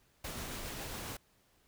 pink noise with tremolo, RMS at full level -41 dBFS, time 0.24-1.17 s, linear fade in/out 5 ms, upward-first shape triangle, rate 7.3 Hz, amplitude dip 25%, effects pink hiss -70 dBFS RMS until 1.67 s

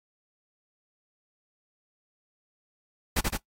pink noise with echo, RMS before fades -24 dBFS, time 3.16-3.21 s, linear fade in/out 10 ms, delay 81 ms, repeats 2, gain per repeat -3 dB, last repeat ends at 3.372 s, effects noise-tail reverb RT60 0.1 s tail -18 dB re dry + AAC 48 kbps

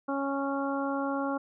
harmonic tone, 276.5 Hz, C#4, 4 cents flat, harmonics 1 / 2 / 3 / 4 / 5, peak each -31 / -34 / -36 / -37 / -38 dBFS, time 0.08-1.38 s, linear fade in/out 10 ms, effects none

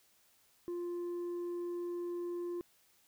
sine tone with tanh clipping, 349.2 Hz, F4, in tune, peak -37 dBFS, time 0.68-2.61 s, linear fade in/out 0 ms, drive 3 dB, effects white hiss -69 dBFS RMS until 3.07 s

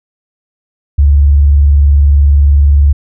sine tone with vibrato, 71.5 Hz, D2, 46 cents flat, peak -3 dBFS, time 0.98-2.93 s, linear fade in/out 10 ms, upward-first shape sine, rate 20 Hz, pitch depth 130 cents each way, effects none

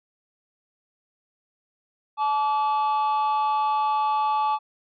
triangle tone pair together, 861 / 1156 Hz, A5 / D6, -38 / -28 cents, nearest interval perfect fourth, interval 510 cents, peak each -19 / -23 dBFS, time 2.17-4.59 s, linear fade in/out 50 ms, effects tanh soft clip ceiling -14 dBFS + resampled to 11025 Hz

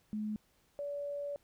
sine tone pair in turn, 213.1 / 573.7 Hz, G#3 / D5, +45 / -41 cents, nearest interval octave + perfect fourth, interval 1714 cents, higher second, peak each -34 / -36 dBFS, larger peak first, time 0.13-0.36 / 0.79-1.36 s, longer second, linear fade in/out 0 ms, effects pink hiss -71 dBFS RMS until 1.43 s

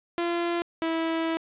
sawtooth tone pair in turn, 343.1 / 326.8 Hz, F4 / E4, -31 / -15 cents, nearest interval minor second, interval 84 cents, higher first, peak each -21 dBFS, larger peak neither, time 0.18-0.62 / 0.82-1.37 s, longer second, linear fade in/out 0 ms, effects resampled to 8000 Hz + 8-bit

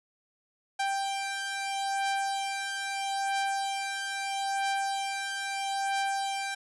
sawtooth beating tone pair, 786 / 786.77 Hz, G5 / G5, +4 / +6 cents, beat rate 0.77 Hz, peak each -31 / -27 dBFS, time 0.79-6.55 s, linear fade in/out 10 ms, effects resampled to 24000 Hz

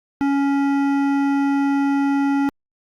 sine tone with hard clipping, 279 Hz, C#4, 11 cents sharp, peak -18 dBFS, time 0.21-2.49 s, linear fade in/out 0 ms, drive 13 dB, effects Opus 48 kbps

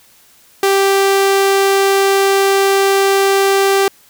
sawtooth tone, 392 Hz, G4, in tune, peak -6 dBFS, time 0.63-3.88 s, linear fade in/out 2 ms, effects white hiss -48 dBFS RMS until 4.09 s

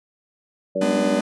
harmonic tone, 95.4 Hz, G2, 47 cents flat, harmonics 2 / 3 / 4 / 5 / 6, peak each -29 / -32 / -32 / -28 / -22 dBFS, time 0.75-1.2 s, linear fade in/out 10 ms
45% pulse chord, G# diminished, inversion none, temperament just, 207.7 / 249.2 / 299 Hz, G#3 / B3 / D4, 0 / +16 / +31 cents, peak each -25 dBFS, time 0.81-1.21 s, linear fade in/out 5 ms
effects resampled to 24000 Hz

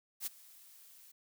blue noise with ADSR envelope, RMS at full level -36 dBFS, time 0.2-1.12 s, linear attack 65 ms, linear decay 17 ms, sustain -22 dB, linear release 9 ms, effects none

